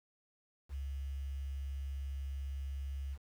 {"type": "tone with quantisation", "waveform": "sine", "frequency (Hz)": 68.7, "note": "C#2", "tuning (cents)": -15, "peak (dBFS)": -37, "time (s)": [0.69, 3.18], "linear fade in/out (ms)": 50, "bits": 10, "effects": []}